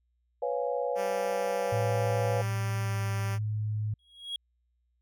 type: chord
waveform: sine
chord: C# dominant seventh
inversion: third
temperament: equal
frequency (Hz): 493.9 / 554.4 / 698.5 / 830.6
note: B4 / C#5 / E#5 / G#5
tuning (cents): 0 / 0 / 0 / 0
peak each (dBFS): -31 / -32 / -36 / -37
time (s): 0.42-2.42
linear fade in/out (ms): 5
type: tone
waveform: 5% pulse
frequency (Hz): 196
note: G3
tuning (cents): 0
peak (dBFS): -25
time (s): 0.95-3.39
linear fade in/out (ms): 50
type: tone with pitch glide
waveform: sine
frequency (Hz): 110 to 106.81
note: A2 to G#2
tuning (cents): 0 to +49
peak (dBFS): -28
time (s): 1.72-3.94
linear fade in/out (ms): 5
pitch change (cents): -51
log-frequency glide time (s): 2.83-2.97
type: tone with exponential growth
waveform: triangle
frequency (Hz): 3304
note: G#7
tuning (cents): -10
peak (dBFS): -28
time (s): 3.99-4.36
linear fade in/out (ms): 2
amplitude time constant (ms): 79
effects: added 60 Hz sine -70 dBFS peak until 5.01 s